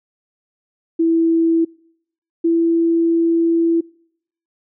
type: tone pair in turn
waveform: sine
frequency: 329.6 / 333.2 Hz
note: E4 / E4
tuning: 0 / +19 cents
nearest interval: unison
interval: 19 cents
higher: second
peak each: -12 dBFS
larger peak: neither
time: 0.99-1.65 / 2.44-3.81 s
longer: second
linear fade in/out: 10 ms
effects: noise-tail reverb RT60 0.7 s tail -26 dB re dry